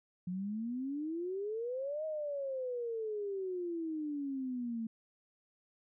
sine exponential two-way sweep, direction up then down, 175.8 to 634 to 221.8 Hz, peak -35 dBFS, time 0.27-4.87 s, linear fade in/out 5 ms, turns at 2.05 s, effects none

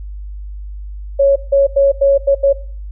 sine tone bursts at uneven times, 554.4 Hz, C#5, in tune, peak -7 dBFS, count 6, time 1.19-1.36 / 1.52-1.67 / 1.76-1.92 / 2.01-2.18 / 2.27-2.35 / 2.43-2.53 s, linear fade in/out 10 ms, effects noise-tail reverb RT60 0.5 s tail -18 dB re dry + added 50 Hz sine -25 dBFS peak until 2.91 s

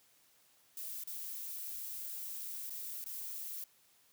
violet noise with dropouts, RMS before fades -43 dBFS, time 0.77-3.64 s, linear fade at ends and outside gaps 2 ms, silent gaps 1.038-1.073 / 2.697-2.704 / 3.042-3.061 s, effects white hiss -68 dBFS RMS until 4.12 s + high-pass 80 Hz 12 dB/octave

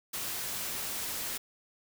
white noise, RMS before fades -36 dBFS, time 0.13-1.38 s, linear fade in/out 10 ms, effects none

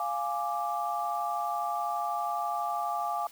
sine chord, D diminished, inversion first, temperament equal, 698.5 / 830.6 / 1174.7 Hz, F5 / Ab5 / D6, 0 / 0 / 0 cents, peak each -33 / -33 / -33 dBFS, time 0-3.27 s, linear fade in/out 2 ms, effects white hiss -53 dBFS RMS until 3.31 s

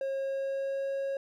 triangle tone with pitch glide, 541 to 547 Hz, C#5 to C#5, -42 to -23 cents, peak -28 dBFS, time 0.01-1.17 s, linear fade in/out 2 ms, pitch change +19 cents, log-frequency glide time 0.15-0.9 s, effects none

